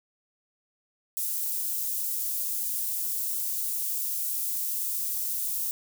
white high-pass noise, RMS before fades -30 dBFS, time 1.17-5.71 s, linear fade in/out 0 ms, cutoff 9800 Hz, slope 12 dB/octave, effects none

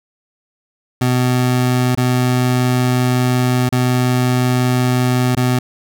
25% pulse tone with dropouts, 125.5 Hz, B2, 28 cents sharp, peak -9 dBFS, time 1.01-5.59 s, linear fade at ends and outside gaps 5 ms, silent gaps 1.951-1.974 / 3.691-3.724 / 5.352-5.369 s, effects none

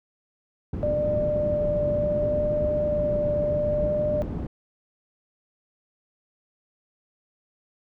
white low-pass noise, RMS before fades -30 dBFS, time 0.73-4.47 s, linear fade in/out 5 ms, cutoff 200 Hz, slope 12 dB/octave
sine tone with vibrato, 596 Hz, D5, 25 cents sharp, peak -22 dBFS, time 0.83-4.22 s, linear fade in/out 0 ms, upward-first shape triangle, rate 0.7 Hz, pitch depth 11 cents each way
effects none

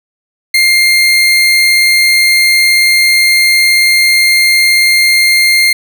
30% pulse tone, 2113 Hz, C7, 16 cents sharp, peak -3 dBFS, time 0.54-5.73 s, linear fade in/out 5 ms, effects none

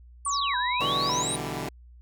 sine exponential two-way sweep, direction down then up, 9520 to 1530 to 9520 Hz, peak -29 dBFS, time 0.25-1.36 s, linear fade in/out 2 ms, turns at 0.57 s
sine tone with vibrato, 1056 Hz, C6, 16 cents sharp, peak -26 dBFS, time 0.26-1.23 s, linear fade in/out 5 ms, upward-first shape square, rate 1.8 Hz, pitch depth 110 cents each way
sine tone, 3854 Hz, B7, 43 cents flat, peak -32 dBFS, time 0.32-1.36 s, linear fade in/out 10 ms
10% pulse chord, E minor seventh, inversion second, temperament equal, 123.47 / 146.83 / 164.81 / 196 Hz, B2 / D3 / E3 / G3, 0 / 0 / 0 / 0 cents, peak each -27 / -26 / -28 / -30 dBFS, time 0.8-1.69 s, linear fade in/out 5 ms
effects added 60 Hz sine -47 dBFS peak until 2.01 s

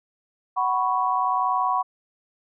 sine chord, F# suspended fourth, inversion none, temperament equal with one note detuned, 746 / 987.8 / 1108.7 Hz, F#5 / B5 / C#6, +14 / 0 / 0 cents, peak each -25 / -24 / -24 dBFS, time 0.56-1.83 s, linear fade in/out 20 ms, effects none

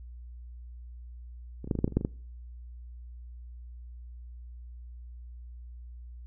clicks, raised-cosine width 3 ms, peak -26 / -26 / -13 / -19 / -17 / -10 / -18 / -27 / -10 / -22 / -14 dBFS, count 11, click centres 1.644 / 1.675 / 1.712 / 1.753 / 1.789 / 1.844 / 1.878 / 1.923 / 1.97 / 2.011 / 2.049 s, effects noise-tail reverb RT60 0.5 s tail -24 dB re dry + added 60 Hz sine -42 dBFS peak until 6.26 s

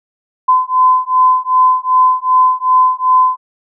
sine beating tone pair, 1019 / 1021.6 Hz, C6 / C6, -46 / -42 cents, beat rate 2.6 Hz, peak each -11 dBFS, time 0.48-3.37 s, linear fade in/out 10 ms, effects none

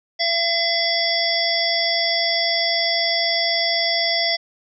harmonic tone with a mistuned harmonic, 676 Hz, E5, 43 cents sharp, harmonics 1 / 3 / 5 / 7 / 8, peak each -24 / -24 / -25 / -24 / -23 dBFS, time 0.19-4.37 s, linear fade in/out 20 ms, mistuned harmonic 8, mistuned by -18 cents, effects none

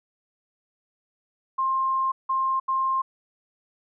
sine tone bursts at uneven times, 1059 Hz, C6, 21 cents sharp, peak -21 dBFS, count 3, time 1.58-2.12 / 2.29-2.6 / 2.68-3.02 s, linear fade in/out 10 ms, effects none

